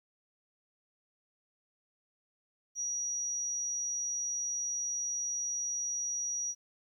sine tone, 5780 Hz, F#8, 41 cents flat, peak -32 dBFS, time 2.75-6.55 s, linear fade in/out 50 ms, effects 12-bit

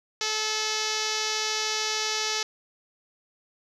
5% pulse tone with low-pass filter, 433 Hz, A4, 28 cents flat, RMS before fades -28 dBFS, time 0.21-2.43 s, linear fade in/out 2 ms, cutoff 6100 Hz, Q 2.5, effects none

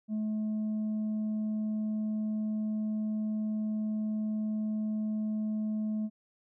sine tone with tanh clipping, 214.9 Hz, A3, 41 cents flat, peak -30 dBFS, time 0.08-6.1 s, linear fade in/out 50 ms, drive 2 dB, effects none

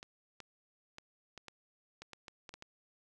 clicks, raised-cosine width 0.2 ms, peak -30 dBFS, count 11, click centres 0.029 / 0.403 / 0.984 / 1.377 / 1.483 / 2.02 / 2.133 / 2.282 / 2.492 / 2.54 / 2.624 s, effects none

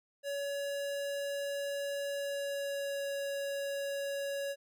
square tone with pitch glide, 564 to 559.1 Hz, C#5 to C#5, +30 to +15 cents, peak -35 dBFS, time 0.23-4.56 s, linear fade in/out 50 ms, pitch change -15 cents, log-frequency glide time 2.12-3.07 s, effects none

